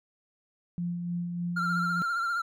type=tone with tremolo; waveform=sine; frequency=174 Hz; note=F3; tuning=6 cents flat; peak=-28 dBFS; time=0.78-2.02 s; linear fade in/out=0 ms; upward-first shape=sine; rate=3.3 Hz; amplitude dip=35%
type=tone with vibrato; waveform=triangle; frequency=1379 Hz; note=F6; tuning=22 cents flat; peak=-25 dBFS; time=1.56-2.42 s; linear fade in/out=10 ms; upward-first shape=sine; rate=15 Hz; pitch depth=51 cents each way
effects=none